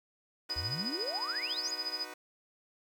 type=chord; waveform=10% pulse; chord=B major; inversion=first; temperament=just; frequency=308.7 / 370.4 / 493.9 Hz; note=D#4 / F#4 / B4; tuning=-14 / +2 / 0 cents; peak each=-40 dBFS; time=0.49-2.14 s; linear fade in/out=5 ms
type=tone with tremolo; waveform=sine; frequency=4978 Hz; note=D#8; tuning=in tune; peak=-30 dBFS; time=0.5-2.05 s; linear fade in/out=0 ms; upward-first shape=triangle; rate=14 Hz; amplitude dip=95%
type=exponential sweep; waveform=sine; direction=up; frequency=69.6 to 7040 Hz; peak=-37 dBFS; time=0.56-1.71 s; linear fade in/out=5 ms
effects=11-bit